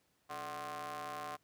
sawtooth ring-modulated tone, 155.7 Hz, D#3, 2 cents sharp, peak -34 dBFS, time 0.29-1.37 s, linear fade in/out 20 ms, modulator 902 Hz, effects pink hiss -75 dBFS RMS until 1.43 s + high-pass 80 Hz 12 dB/octave

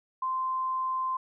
sine tone, 1040 Hz, C6, 11 cents flat, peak -27 dBFS, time 0.22-1.17 s, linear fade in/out 5 ms, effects none

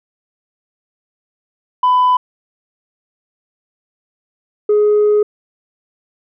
sine tone pair in turn, 1000 / 418.8 Hz, B5 / G#4, +21 / +15 cents, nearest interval octave + minor third, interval 1506 cents, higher first, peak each -7 dBFS, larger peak neither, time 1.83-2.17 / 4.69-5.23 s, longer second, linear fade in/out 5 ms, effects tanh soft clip ceiling -7 dBFS

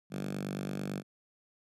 5% pulse tone with high-pass filter, 49 Hz, G1, in tune, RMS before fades -37 dBFS, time 0.1-1.03 s, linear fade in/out 50 ms, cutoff 170 Hz, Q 4.5, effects resampled to 32000 Hz

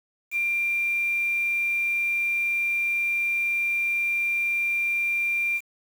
sine tone with quantisation, 2379 Hz, D7, 22 cents sharp, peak -22 dBFS, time 0.31-5.61 s, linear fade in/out 50 ms, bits 7, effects none

